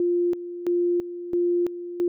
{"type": "tone with tremolo", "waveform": "sine", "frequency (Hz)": 349.9, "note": "F4", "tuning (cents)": 3, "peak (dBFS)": -19, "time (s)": [0, 2.08], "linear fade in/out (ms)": 2, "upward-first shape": "square", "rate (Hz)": 1.5, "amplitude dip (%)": 75, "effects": []}